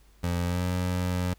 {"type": "tone with pitch glide", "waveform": "25% pulse", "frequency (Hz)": [87.31, 90.13], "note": ["F2", "F#2"], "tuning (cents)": [0, -45], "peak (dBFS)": -22, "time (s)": [0.23, 1.34], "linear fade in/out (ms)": 10, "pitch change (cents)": 55, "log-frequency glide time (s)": [0.45, 0.62], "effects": ["added 50 Hz sine -55 dBFS peak until 1.38 s", "pink hiss -63 dBFS RMS until 1.38 s"]}